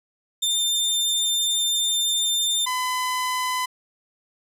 sawtooth tone pair in turn, 3597 / 1009.4 Hz, A7 / B5, +37 / +38 cents, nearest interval octave + minor seventh, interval 2199 cents, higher first, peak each -17 / -19 dBFS, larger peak first, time 0.42-2.66 / 2.66-3.66 s, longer first, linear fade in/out 10 ms, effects resampled to 32000 Hz

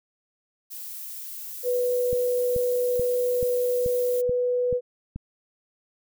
violet noise, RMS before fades -37 dBFS, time 0.7-4.22 s, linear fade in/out 20 ms
sine tone, 493.9 Hz, B4, in tune, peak -21 dBFS, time 1.63-4.81 s, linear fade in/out 50 ms
click train, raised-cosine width 5 ms, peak -21 dBFS, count 8, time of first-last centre 2.13-5.16 s, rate 2.31 Hz
effects none

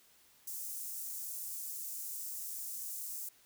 white high-pass noise, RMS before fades -42 dBFS, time 0.47-3.29 s, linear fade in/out 5 ms, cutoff 6600 Hz, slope 24 dB/octave, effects white hiss -65 dBFS RMS until 3.45 s

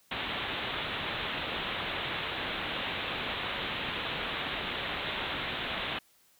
white low-pass noise, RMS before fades -35 dBFS, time 0.11-5.99 s, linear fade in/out 5 ms, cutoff 3800 Hz, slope 96 dB/octave, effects white hiss -65 dBFS RMS until 6.39 s

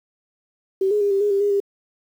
sine tone with pitch steps, 384.5 / 417.7 / 404.9 / 392.9 / 413.3 / 395.7 / 408.8 / 400.1 Hz, G4 / G#4 / G#4 / G4 / G#4 / G4 / G#4 / G4, -33 / +10 / -44 / +4 / -8 / +16 / -27 / +35 cents, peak -16 dBFS, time 0.81-1.602 s, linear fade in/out 5 ms, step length 99 ms, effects 8-bit

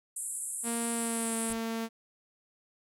pink band-pass noise, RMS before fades -37 dBFS, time 0.16-1.53 s, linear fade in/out 5 ms, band 7700 to 11000 Hz, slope 96 dB/octave
sawtooth tone with pitch glide, 233.1 to 226.7 Hz, A#3 to A#3, 0 to -48 cents, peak -28 dBFS, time 0.63-1.89 s, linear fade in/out 50 ms, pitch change -48 cents, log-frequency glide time 0.92-1.35 s
brown noise with exponential decay, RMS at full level -41 dBFS, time 1.5-1.65 s, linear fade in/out 0 ms, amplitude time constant 31 ms
effects none

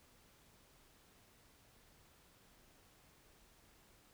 silence, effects pink hiss -67 dBFS RMS until 4.13 s

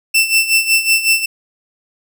sawtooth tone with tremolo, 2673 Hz, E7, 23 cents sharp, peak -5 dBFS, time 0.14-1.26 s, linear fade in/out 10 ms, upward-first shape sine, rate 5.4 Hz, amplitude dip 75%, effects none

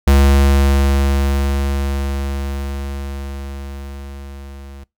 square tone with level ramp, 69.2 Hz, C#2, 2 cents flat, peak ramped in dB -8 to -34 dBFS, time 0.07-4.84 s, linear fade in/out 5 ms, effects noise-tail reverb RT60 0.2 s tail -23 dB re dry

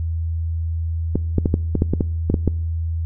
clicks, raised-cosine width 3 ms, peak -4 dBFS, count 11, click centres 1.156 / 1.383 / 1.458 / 1.541 / 1.753 / 1.821 / 1.936 / 2.008 / 2.3 / 2.342 / 2.477 s, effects noise-tail reverb RT60 0.7 s tail -23 dB re dry + added 82 Hz sine -20 dBFS peak until 3.05 s

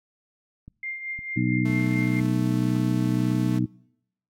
click train, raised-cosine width 5 ms, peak -30 dBFS, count 4, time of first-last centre 0.68-2.211 s, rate 1.96 Hz
sine tone with tremolo, 2107 Hz, C7, 12 cents sharp, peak -28 dBFS, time 0.83-2.2 s, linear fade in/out 2 ms, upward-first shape triangle, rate 4.5 Hz, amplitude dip 65%
harmonic tone, 61.8 Hz, B1, 2 cents sharp, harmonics 2 / 3 / 4 / 5, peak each -25 / -26 / -27 / -27 dBFS, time 1.36-3.66 s, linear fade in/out 10 ms
sawtooth tone, 220 Hz, A3, in tune, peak -30 dBFS, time 1.65-3.59 s, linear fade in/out 5 ms
effects noise-tail reverb RT60 0.8 s tail -25 dB re dry + AAC 64 kbps

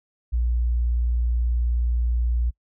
sine tone, 59.4 Hz, A#1, 33 cents sharp, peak -19 dBFS, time 0.32-2.51 s, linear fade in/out 20 ms, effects noise-tail reverb RT60 0.1 s tail -25 dB re dry

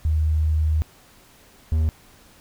sine / triangle tone pair in turn, 77.78 / 78.87 Hz, D#2 / D#2, 0 / +24 cents, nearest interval unison, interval 24 cents, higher second, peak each -17 / -15 dBFS, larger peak second, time 0.05-0.82 / 1.72-1.89 s, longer first, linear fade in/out 0 ms, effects pink hiss -52 dBFS RMS until 2.4 s

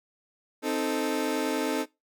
30% pulse chord, A diminished, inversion first, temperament equal, 261.6 / 311.1 / 440 Hz, C4 / Eb4 / A4, 0 / 0 / 0 cents, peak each -28 dBFS, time 0.62-1.86 s, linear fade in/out 50 ms, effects noise-tail reverb RT60 0.2 s tail -20 dB re dry

